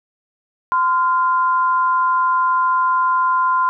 sine tone pair together, 1029.5 / 1396.9 Hz, C6 / F6, -28 / 0 cents, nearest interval perfect fourth, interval 528 cents, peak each -14 / -22 dBFS, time 0.72-3.69 s, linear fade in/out 0 ms, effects none

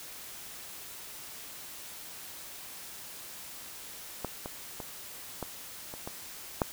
clicks, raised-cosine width 1 ms, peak -18 / -23 / -24 / -20 / -27 / -23 / -11 dBFS, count 7, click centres 4.247 / 4.459 / 4.802 / 5.427 / 5.939 / 6.075 / 6.618 s, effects white hiss -45 dBFS RMS until 6.72 s

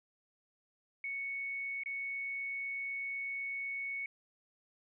sine tone with dropouts, 2218 Hz, C#7, in tune, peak -36 dBFS, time 1.04-4.06 s, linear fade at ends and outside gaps 2 ms, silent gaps 1.835-1.859 s, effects none

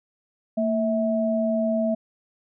sine tone pair together, 227.3 / 650 Hz, A#3 / E5, -43 / -24 cents, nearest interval octave + tritone, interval 1819 cents, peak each -23 dBFS, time 0.57-1.95 s, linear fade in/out 10 ms, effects none

